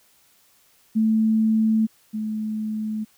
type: tone pair in turn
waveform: sine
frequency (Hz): 220 / 216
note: A3 / A3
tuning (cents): 0 / -32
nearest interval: unison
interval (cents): 32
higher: first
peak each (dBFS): -16 / -24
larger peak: first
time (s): 0.95-1.87 / 2.13-3.05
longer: neither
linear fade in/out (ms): 20
effects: white hiss -59 dBFS RMS until 3.17 s